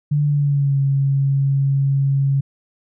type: tone with pitch glide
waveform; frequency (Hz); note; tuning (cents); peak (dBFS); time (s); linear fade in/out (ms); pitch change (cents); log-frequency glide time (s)
sine; 146.83 to 137.79; D3 to C#3; 0 to -10; -14; 0.11-2.41; 10; -110; 0.24-0.79
effects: none